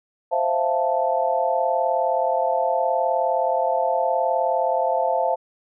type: chord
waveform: sine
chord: F major seventh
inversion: second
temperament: equal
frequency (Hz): 523.3 / 659.3 / 698.5 / 880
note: C5 / E5 / F5 / A5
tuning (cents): 0 / 0 / 0 / 0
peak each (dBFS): -24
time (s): 0.31-5.36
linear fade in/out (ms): 20
effects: none

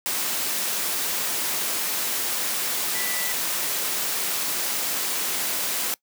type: tone in noise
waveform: sine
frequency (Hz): 1975.5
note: B6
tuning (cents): 0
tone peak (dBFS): -32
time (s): 2.95-3.32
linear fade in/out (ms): 0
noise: white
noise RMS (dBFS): -26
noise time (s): 0.06-5.94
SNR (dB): -9
effects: noise-tail reverb RT60 0.1 s tail -22 dB re dry + high-pass 200 Hz 12 dB/octave

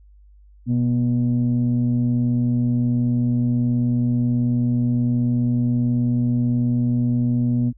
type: tone pair together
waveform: sine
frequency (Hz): 123.47 / 242.1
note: B2 / B3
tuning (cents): 0 / -34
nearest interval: octave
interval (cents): 1166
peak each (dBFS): -18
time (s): 0.66-7.73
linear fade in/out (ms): 50
effects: tanh soft clip ceiling -12 dBFS + added 50 Hz sine -46 dBFS peak until 7.77 s

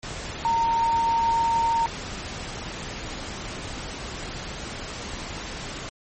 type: tone in noise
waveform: sine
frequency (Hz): 920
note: A#5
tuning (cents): -23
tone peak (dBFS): -19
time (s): 0.45-1.86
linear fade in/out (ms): 0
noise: pink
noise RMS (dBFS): -34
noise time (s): 0.03-5.89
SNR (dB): +12
effects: MP3 32 kbps

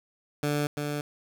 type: tone with echo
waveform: 15% pulse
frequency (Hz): 146.83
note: D3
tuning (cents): 0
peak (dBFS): -19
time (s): 0.43-0.67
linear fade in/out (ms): 2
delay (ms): 340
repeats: 1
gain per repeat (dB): -4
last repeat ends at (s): 1.01
effects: none

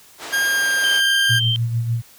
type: band-pass noise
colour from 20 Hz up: pink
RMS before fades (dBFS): -33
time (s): 0.18-1.02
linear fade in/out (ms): 50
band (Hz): 440 to 7000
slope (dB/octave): 12
type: tone with pitch glide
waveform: 40% pulse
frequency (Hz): 1614 to 1600.1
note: G#6 to G6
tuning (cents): -50 to +35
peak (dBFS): -16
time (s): 0.32-1.4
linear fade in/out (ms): 20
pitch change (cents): -15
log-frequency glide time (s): 0.49-0.67
type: tone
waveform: sine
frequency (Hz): 3136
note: G7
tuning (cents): 0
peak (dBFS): -18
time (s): 0.84-1.56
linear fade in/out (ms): 0
type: tone with tremolo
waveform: sine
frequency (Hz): 116.54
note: A#2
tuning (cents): 0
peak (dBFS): -16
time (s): 1.29-2.02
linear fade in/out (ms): 20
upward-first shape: sine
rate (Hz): 6.7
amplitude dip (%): 50
effects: white hiss -48 dBFS RMS until 2.18 s

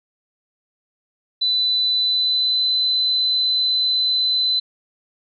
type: tone with pitch glide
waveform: sine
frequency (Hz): 3996 to 4028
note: B7 to B7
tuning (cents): +20 to +33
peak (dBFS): -16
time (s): 1.41-4.6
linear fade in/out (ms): 10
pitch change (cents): +13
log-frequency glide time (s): 1.98-2.65
effects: none

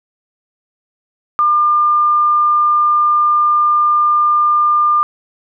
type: tone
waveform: sine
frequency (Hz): 1200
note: D6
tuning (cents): +37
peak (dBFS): -9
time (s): 1.39-5.03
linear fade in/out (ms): 0
effects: none

